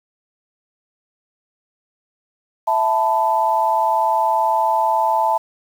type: chord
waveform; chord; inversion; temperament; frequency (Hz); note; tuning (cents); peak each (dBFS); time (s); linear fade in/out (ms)
sine; E suspended fourth; none; equal with one note detuned; 659.3 / 880 / 999.8; E5 / A5 / B5; 0 / 0 / +21; -21 / -16 / -22; 2.67-5.38; 10
effects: 7-bit